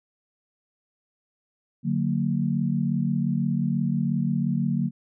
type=chord; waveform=sine; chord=D augmented; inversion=none; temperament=just; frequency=146.83 / 183.54 / 229.4 Hz; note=D3 / F#3 / A#3; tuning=0 / -14 / -28 cents; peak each=-26 dBFS; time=1.83-4.91 s; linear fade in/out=50 ms; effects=none